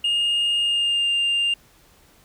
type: tone with pitch glide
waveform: sine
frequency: 2838 to 2799 Hz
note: F7 to F7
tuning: +27 to +3 cents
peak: -16 dBFS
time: 0.04-1.54 s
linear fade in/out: 5 ms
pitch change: -24 cents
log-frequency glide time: 0.6-1.1 s
effects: tanh soft clip ceiling -17 dBFS + pink hiss -55 dBFS RMS until 2.24 s